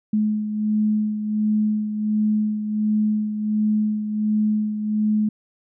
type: beating tone pair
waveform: sine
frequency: 212.8 / 214.2 Hz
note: G#3 / A3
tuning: +42 / -46 cents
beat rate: 1.4 Hz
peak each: -19 / -27 dBFS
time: 0.13-5.29 s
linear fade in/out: 5 ms
effects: none